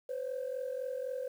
sine tone pair together, 506.1 / 550 Hz, B4 / C#5, +42 / -14 cents, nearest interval minor second, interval 144 cents, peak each -35 / -38 dBFS, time 0.09-1.28 s, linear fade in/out 5 ms, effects tanh soft clip ceiling -30 dBFS + 10-bit

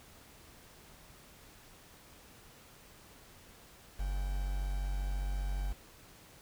triangle tone with quantisation, 47.37 Hz, F#1, 41 cents sharp, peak -30 dBFS, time 3.99-5.73 s, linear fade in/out 10 ms, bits 8, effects pink hiss -57 dBFS RMS until 6.41 s

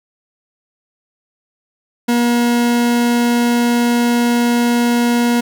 40% pulse tone, 238.8 Hz, A#3, 42 cents sharp, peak -11 dBFS, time 2.08-5.41 s, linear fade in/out 10 ms, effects none

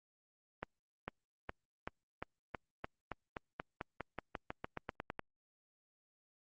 accelerating click train, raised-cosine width 0.5 ms, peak -24 dBFS, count 21, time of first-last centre 0.63-5.194 s, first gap 450 ms, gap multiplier 0.92, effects Opus 32 kbps

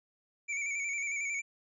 square tone with vibrato, 2284 Hz, D7, 49 cents flat, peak -33 dBFS, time 0.48-1.42 s, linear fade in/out 20 ms, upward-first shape square, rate 11 Hz, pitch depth 44 cents each way, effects resampled to 22050 Hz

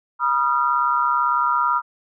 sine tone cluster, 970 / 1229 / 1367 Hz, B5 / D#6 / F6, -31 / -22 / -37 cents, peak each -21 dBFS, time 0.19-1.82 s, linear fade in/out 50 ms, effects none

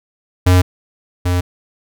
square tone pair in turn, 90.7 / 89.14 Hz, F#2 / F2, -34 / +36 cents, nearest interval unison, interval 30 cents, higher first, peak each -8 / -14 dBFS, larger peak first, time 0.46-0.62 / 1.25-1.41 s, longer neither, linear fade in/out 10 ms, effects none

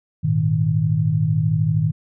sine chord, Ab suspended second, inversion none, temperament just, 103.83 / 116.8 / 155.74 Hz, Ab2 / Bb2 / Eb3, 0 / +4 / +2 cents, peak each -22 / -22 / -18 dBFS, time 0.23-1.92 s, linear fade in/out 20 ms, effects none

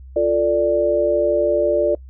sine chord, D minor, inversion first, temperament equal with one note detuned, 349.2 / 441.5 / 587.3 Hz, F4 / A4 / D5, 0 / +6 / 0 cents, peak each -21 / -21 / -16 dBFS, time 0.16-1.95 s, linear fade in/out 5 ms, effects noise-tail reverb RT60 0.1 s tail -25 dB re dry + added 65 Hz sine -36 dBFS peak until 2.09 s

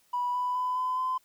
triangle tone with pitch steps, 981 / 991.8 / 1002.8 / 1013.8 / 1025 Hz, B5 / B5 / B5 / B5 / C6, -12 / +7 / +26 / +45 / -36 cents, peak -23 dBFS, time 0.13-1.18 s, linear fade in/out 10 ms, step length 210 ms, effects tanh soft clip ceiling -24 dBFS + white hiss -66 dBFS RMS until 1.24 s

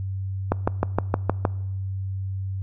click train, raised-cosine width 1 ms, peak -5 dBFS, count 7, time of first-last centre 0.52-1.452 s, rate 6.44 Hz, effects noise-tail reverb RT60 1.0 s tail -22 dB re dry + added 96 Hz sine -26 dBFS peak until 2.62 s

